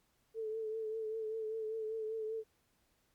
sine tone with vibrato, 440 Hz, A4, in tune, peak -36 dBFS, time 0.34-2.44 s, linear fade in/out 50 ms, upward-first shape triangle, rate 5.1 Hz, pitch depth 43 cents each way, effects pink hiss -75 dBFS RMS until 3.14 s + MP3 96 kbps

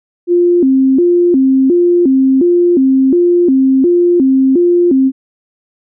sine tone with vibrato, 304.9 Hz, D#4, 35 cents flat, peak -6 dBFS, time 0.27-5.12 s, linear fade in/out 50 ms, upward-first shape square, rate 1.4 Hz, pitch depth 240 cents each way, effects none

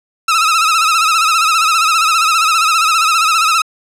sawtooth tone with vibrato, 1300 Hz, E6, 24 cents flat, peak -6 dBFS, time 0.28-3.62 s, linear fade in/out 5 ms, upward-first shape sine, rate 15 Hz, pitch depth 79 cents each way, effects low-pass 10000 Hz 12 dB/octave

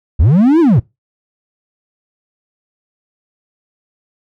triangle linear two-way sweep, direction up then down, 58.2 to 349.2 to 90.8 Hz, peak -4 dBFS, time 0.19-0.8 s, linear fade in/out 10 ms, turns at 0.6 s, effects noise-tail reverb RT60 0.2 s tail -22 dB re dry

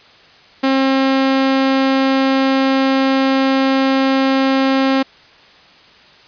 sawtooth tone, 267.7 Hz, C4, 40 cents sharp, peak -8 dBFS, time 0.63-5.03 s, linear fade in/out 10 ms, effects white hiss -45 dBFS RMS until 6.27 s + resampled to 11025 Hz

